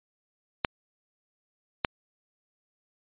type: clicks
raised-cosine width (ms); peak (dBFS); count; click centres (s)
0.3; -6; 2; 0.648 / 1.848
effects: resampled to 8000 Hz